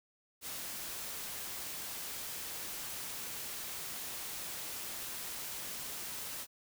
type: noise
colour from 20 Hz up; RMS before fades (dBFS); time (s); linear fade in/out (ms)
white; -42; 0.41-6.47; 50
effects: none